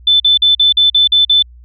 sine tone bursts, 3520 Hz, A7, in tune, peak -6 dBFS, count 8, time 0.07-1.425 s, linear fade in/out 5 ms, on 130 ms, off 45 ms, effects added 60 Hz sine -36 dBFS peak until 1.64 s

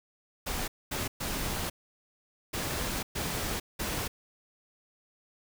pink noise bursts at uneven times, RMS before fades -33 dBFS, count 6, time 0.46-0.68 / 0.91-1.08 / 1.2-1.7 / 2.53-3.03 / 3.15-3.6 / 3.79-4.08 s, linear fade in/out 10 ms, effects none

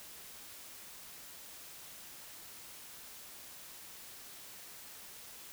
silence, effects white hiss -51 dBFS RMS until 5.52 s

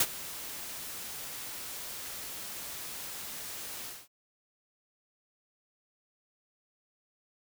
white noise with ADSR envelope, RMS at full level -23 dBFS, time 0-4.08 s, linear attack 5 ms, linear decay 50 ms, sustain -18 dB, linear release 220 ms, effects none

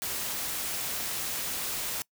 white noise, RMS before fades -33 dBFS, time 0.02-2.02 s, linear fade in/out 0 ms, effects noise-tail reverb RT60 0.1 s tail -23 dB re dry

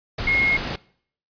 sine tone in noise, 2156 Hz, C#7, 49 cents flat, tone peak -17 dBFS, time 0.27-0.57 s, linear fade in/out 5 ms, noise pink, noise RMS -28 dBFS, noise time 0.18-0.76 s, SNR +8 dB, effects noise-tail reverb RT60 0.6 s tail -22 dB re dry + resampled to 11025 Hz

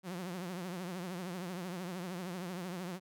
sawtooth tone with vibrato, 180 Hz, F#3, 47 cents flat, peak -35 dBFS, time 0.03-3 s, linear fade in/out 50 ms, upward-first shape triangle, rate 13 Hz, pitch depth 130 cents each way, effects none

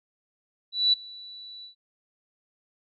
sine tone with ADSR envelope, 3951 Hz, B7, in tune, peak -16 dBFS, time 0.72-1.75 s, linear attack 210 ms, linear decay 12 ms, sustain -24 dB, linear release 110 ms, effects none

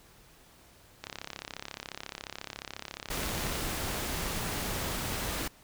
click train, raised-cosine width 0.2 ms, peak -20 dBFS, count 87, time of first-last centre 1.04-3.555 s, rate 34.2 Hz
pink noise, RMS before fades -34 dBFS, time 3.1-5.48 s, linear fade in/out 5 ms
effects pink hiss -58 dBFS RMS until 5.63 s

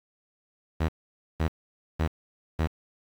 sawtooth tone bursts, 79.9 Hz, D#2, 47 cents sharp, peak -19 dBFS, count 4, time 0.8-2.674 s, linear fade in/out 10 ms, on 86 ms, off 510 ms, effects low-pass 3000 Hz 12 dB/octave + 8-bit

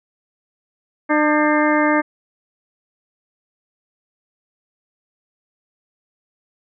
harmonic tone with a mistuned harmonic, 300.6 Hz, D4, 40 cents sharp, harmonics 1 / 2 / 3 / 4 / 5 / 6 / 7, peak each -17 / -20 / -22 / -23 / -24 / -25 / -25 dBFS, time 1.09-2.02 s, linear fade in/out 20 ms, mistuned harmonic 5, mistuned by +92 cents, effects none

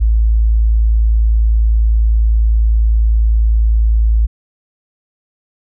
sine tone, 55 Hz, A1, in tune, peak -8 dBFS, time 0-4.27 s, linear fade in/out 20 ms, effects none

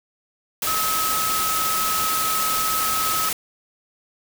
sine tone in noise, 1284 Hz, E6, 46 cents flat, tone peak -23 dBFS, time 0.67-3.29 s, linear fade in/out 2 ms, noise white, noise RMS -24 dBFS, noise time 0.62-3.33 s, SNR -2 dB, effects none

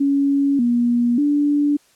sine tone with pitch steps, 279.6 / 239.5 / 290.7 Hz, C#4 / A#3 / D4, +15 / +47 / -18 cents, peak -14 dBFS, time 0-1.77 s, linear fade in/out 10 ms, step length 590 ms, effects white hiss -56 dBFS RMS until 1.95 s + low-pass 10000 Hz 12 dB/octave

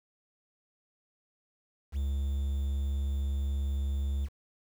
triangle tone with quantisation, 69.3 Hz, C#2, in tune, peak -26 dBFS, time 1.92-4.29 s, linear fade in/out 50 ms, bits 9, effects none

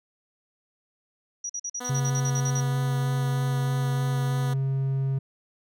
sine tone bursts, 5800 Hz, F#8, 35 cents flat, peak -29 dBFS, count 12, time 1.44-2.606 s, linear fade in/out 5 ms, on 55 ms, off 46 ms
10% pulse tone with vibrato, 246.4 Hz, B3, 4 cents flat, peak -25 dBFS, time 1.8-4.54 s, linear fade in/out 10 ms, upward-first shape sine, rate 3.2 Hz, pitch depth 10 cents each way
triangle tone, 135 Hz, C#3, 45 cents flat, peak -21 dBFS, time 1.89-5.19 s, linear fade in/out 10 ms
effects none

